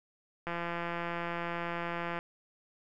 click train, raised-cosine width 0.5 ms, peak -21 dBFS, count 295, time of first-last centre 0.47-2.189 s, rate 171 Hz, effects none

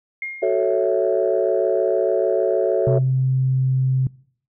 sine tone with exponential decay, 2131 Hz, C7, 31 cents sharp, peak -23 dBFS, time 0.22-0.87 s, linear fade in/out 2 ms, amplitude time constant 140 ms
sine chord, F# minor seventh, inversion none, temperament equal with one note detuned, 373.4 / 440 / 554.4 / 659.3 Hz, F#4 / A4 / C#5 / E5, +16 / 0 / 0 / 0 cents, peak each -21 dBFS, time 0.42-2.99 s, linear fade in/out 10 ms
sine tone, 130.81 Hz, C3, in tune, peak -15 dBFS, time 2.87-4.07 s, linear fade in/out 2 ms
effects noise-tail reverb RT60 0.6 s tail -24 dB re dry + tanh soft clip ceiling -7 dBFS

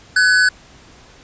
square tone pair together, 1503 / 1682.2 Hz, F#6 / G#6, +27 / +22 cents, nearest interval major second, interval 195 cents, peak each -12 / -18 dBFS, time 0.16-0.49 s, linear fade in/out 5 ms, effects pink hiss -45 dBFS RMS until 1.23 s + resampled to 16000 Hz

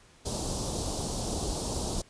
pink band-stop noise, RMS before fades -32 dBFS, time 0.25-2.02 s, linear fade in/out 10 ms, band 900 to 4100 Hz, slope 24 dB/octave, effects pink hiss -58 dBFS RMS until 2.09 s + resampled to 22050 Hz

